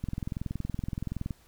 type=click train; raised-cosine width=5 ms; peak=-20 dBFS; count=28; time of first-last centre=0.04-1.308 s; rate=21.3 Hz; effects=pink hiss -61 dBFS RMS until 1.47 s